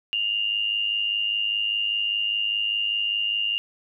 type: tone pair together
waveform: sine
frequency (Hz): 2798 / 2903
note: F7 / F#7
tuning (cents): +3 / -34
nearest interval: minor second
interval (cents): 63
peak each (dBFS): -23 / -29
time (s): 0.13-3.58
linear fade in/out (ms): 0
effects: none